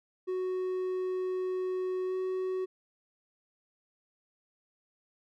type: tone with pitch glide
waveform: triangle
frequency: 370 to 373.2 Hz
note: F#4 to F#4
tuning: 0 to +15 cents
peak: -28 dBFS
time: 0.27-2.66 s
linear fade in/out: 20 ms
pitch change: +15 cents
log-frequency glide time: 2.06-2.14 s
effects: none